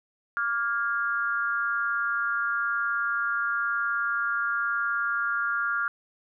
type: tone with amplitude modulation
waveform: sine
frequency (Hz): 1401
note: F6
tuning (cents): +5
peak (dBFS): -20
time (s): 0.37-5.88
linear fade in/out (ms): 0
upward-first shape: sine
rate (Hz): 239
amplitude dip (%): 95
effects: none